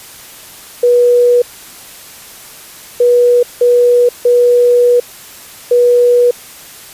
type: tone bursts at uneven times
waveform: sine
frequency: 486 Hz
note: B4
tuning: 28 cents flat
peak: -5 dBFS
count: 5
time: 0.83-1.42 / 3-3.43 / 3.61-4.09 / 4.25-5 / 5.71-6.31 s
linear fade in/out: 5 ms
effects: white hiss -34 dBFS RMS until 6.93 s + resampled to 32000 Hz